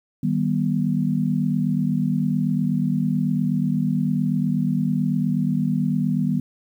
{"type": "chord", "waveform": "sine", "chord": "Eb augmented", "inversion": "none", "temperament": "just", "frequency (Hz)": [155.56, 194.45, 243.1], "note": ["Eb3", "G3", "B3"], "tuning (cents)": [0, -14, -27], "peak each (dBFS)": -23, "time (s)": [0.23, 6.4], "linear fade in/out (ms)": 5, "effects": ["9-bit"]}